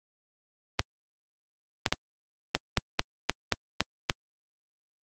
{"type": "clicks", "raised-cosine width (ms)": 0.2, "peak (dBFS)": -3, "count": 10, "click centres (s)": [0.794, 1.862, 1.925, 2.55, 2.773, 2.994, 3.296, 3.523, 3.806, 4.098], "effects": ["high-pass 100 Hz 12 dB/octave", "Opus 32 kbps"]}